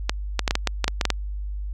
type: clicks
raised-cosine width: 0.2 ms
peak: -3 dBFS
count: 11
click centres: 0.095 / 0.393 / 0.478 / 0.509 / 0.554 / 0.673 / 0.843 / 0.88 / 1.012 / 1.053 / 1.103 s
effects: added 50 Hz sine -27 dBFS peak until 1.73 s